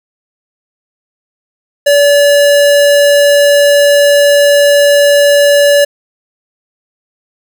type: tone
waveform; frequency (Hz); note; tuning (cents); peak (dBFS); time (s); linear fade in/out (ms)
square; 574; D5; -40; -5; 1.86-5.85; 10
effects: none